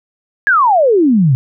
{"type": "exponential sweep", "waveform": "sine", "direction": "down", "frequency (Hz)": [1710, 122.4], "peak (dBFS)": -7, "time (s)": [0.47, 1.35], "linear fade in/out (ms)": 0, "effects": []}